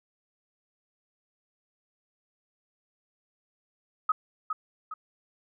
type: tone with echo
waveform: sine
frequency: 1267 Hz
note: D#6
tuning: 31 cents sharp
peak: -20 dBFS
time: 4.09-4.12 s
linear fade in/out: 5 ms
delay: 410 ms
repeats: 2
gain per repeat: -7 dB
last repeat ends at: 4.94 s
effects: none